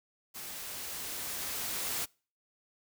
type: noise with level ramp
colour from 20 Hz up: white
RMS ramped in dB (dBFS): -43 to -34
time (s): 0.34-2.06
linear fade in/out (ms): 20
effects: noise-tail reverb RT60 0.4 s tail -26 dB re dry

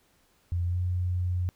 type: tone with pitch glide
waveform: sine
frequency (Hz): 87.31 to 89.97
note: F2 to F#2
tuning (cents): 0 to -48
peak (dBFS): -25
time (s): 0.52-1.49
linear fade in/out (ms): 0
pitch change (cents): +52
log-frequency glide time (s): 0.65-0.8
effects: pink hiss -66 dBFS RMS until 1.55 s

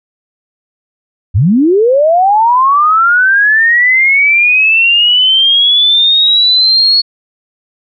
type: linear sweep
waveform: sine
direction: up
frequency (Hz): 77.78 to 4378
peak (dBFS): -5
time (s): 1.34-7.02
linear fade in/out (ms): 20
effects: none

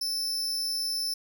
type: tone with amplitude modulation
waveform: 40% pulse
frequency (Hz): 5274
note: E8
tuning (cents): 0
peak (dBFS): -24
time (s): 0.01-1.14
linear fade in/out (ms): 5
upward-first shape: sine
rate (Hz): 281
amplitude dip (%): 65
effects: none

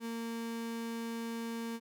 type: tone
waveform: 35% pulse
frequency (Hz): 230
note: A#3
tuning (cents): -23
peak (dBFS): -35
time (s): 0-1.8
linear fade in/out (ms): 50
effects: none

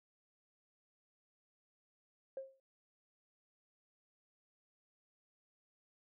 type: tone with exponential decay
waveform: sine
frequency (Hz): 535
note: C5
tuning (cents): +38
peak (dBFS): -37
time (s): 2.37-2.6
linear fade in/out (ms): 2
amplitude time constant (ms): 49
effects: tanh soft clip ceiling -34 dBFS

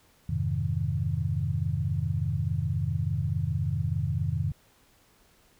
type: chord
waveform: sine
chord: F minor seventh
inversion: none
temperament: equal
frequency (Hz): 87.31 / 103.83 / 130.81 / 155.56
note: F2 / Ab2 / C3 / Eb3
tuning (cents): 0 / 0 / 0 / 0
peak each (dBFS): -31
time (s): 0.29-4.52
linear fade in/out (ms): 5
effects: pink hiss -62 dBFS RMS until 5.59 s

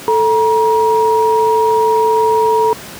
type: tone pair together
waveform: sine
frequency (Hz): 440.6 / 950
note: A4 / A#5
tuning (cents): +2 / +33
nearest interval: octave + minor second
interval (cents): 1331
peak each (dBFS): -12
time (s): 0.08-2.73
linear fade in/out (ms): 0
effects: pink hiss -31 dBFS RMS until 2.99 s + high-pass 100 Hz 12 dB/octave

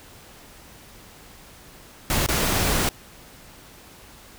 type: noise with dropouts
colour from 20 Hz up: pink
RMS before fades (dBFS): -22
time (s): 2.1-2.89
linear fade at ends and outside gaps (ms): 1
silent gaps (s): 2.263-2.287
effects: pink hiss -47 dBFS RMS until 4.38 s

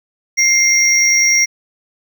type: tone pair together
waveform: triangle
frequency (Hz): 2114 / 5644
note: C7 / F8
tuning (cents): +17 / +17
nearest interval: octave + perfect fourth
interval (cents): 1700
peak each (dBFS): -11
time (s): 0.37-1.46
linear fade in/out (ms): 20
effects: none

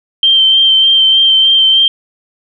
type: tone with vibrato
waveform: sine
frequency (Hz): 3136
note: G7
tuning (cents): 0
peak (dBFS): -5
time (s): 0.23-1.88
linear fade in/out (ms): 2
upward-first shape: sine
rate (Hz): 3.3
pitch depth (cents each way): 17
effects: none

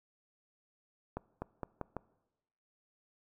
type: accelerating click train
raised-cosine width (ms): 1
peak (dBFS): -23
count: 5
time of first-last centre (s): 1.17-1.967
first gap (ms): 250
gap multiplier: 0.85
effects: noise-tail reverb RT60 1.0 s tail -22 dB re dry

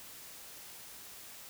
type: silence
effects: white hiss -50 dBFS RMS until 1.49 s

